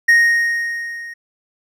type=tone with level ramp; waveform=triangle; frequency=1864.7 Hz; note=A#6; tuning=in tune; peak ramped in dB=-5 to -28 dBFS; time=0.08-1.14 s; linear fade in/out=10 ms; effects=none